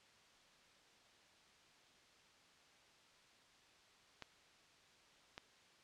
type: clicks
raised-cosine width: 0.2 ms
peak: -30 dBFS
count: 2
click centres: 4.223 / 5.379 s
effects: white hiss -67 dBFS RMS until 5.83 s + low-pass 5000 Hz 12 dB/octave